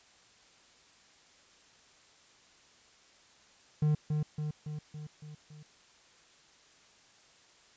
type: tone with echo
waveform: triangle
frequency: 151.3 Hz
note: D#3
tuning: 48 cents flat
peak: -22 dBFS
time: 3.82-3.95 s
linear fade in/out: 5 ms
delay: 280 ms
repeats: 6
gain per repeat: -4 dB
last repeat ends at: 5.63 s
effects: white hiss -61 dBFS RMS until 7.76 s + resampled to 16000 Hz